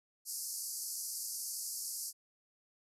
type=band-pass noise; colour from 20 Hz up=white; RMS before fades=-41 dBFS; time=0.25-2.13 s; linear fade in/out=50 ms; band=4600 to 13000 Hz; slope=96 dB/octave; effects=none